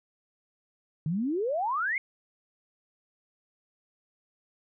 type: exponential sweep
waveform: sine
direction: up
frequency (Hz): 146.83 to 2217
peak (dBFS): -26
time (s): 1.06-1.98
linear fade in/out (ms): 2
effects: none